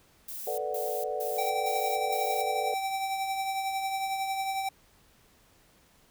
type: noise bursts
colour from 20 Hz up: violet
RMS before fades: -39 dBFS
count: 5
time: 0.28-2.42 s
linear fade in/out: 5 ms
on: 300 ms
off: 160 ms
type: chord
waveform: sine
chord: B minor seventh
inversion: third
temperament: equal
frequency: 440 / 493.9 / 587.3 / 740 Hz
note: A4 / B4 / D5 / F#5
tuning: 0 / 0 / 0 / 0 cents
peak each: -35 dBFS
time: 0.47-2.74 s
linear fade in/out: 2 ms
type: tone with tremolo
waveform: square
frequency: 775 Hz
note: G5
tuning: 20 cents flat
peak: -28 dBFS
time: 1.38-4.69 s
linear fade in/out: 5 ms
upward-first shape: triangle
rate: 11 Hz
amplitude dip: 45%
effects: pink hiss -62 dBFS RMS until 6.1 s